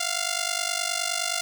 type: ring-modulated tone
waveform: 5% pulse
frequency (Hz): 698.5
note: F5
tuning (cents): 0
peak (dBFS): -11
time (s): 0-1.41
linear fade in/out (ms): 0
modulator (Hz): 24.8
effects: none